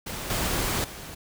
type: noise with level steps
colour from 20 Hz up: pink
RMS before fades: -34 / -27 / -40 dBFS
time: 0.06-1.15 s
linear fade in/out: 10 ms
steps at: 0.3 / 0.84 s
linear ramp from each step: 2 ms
effects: none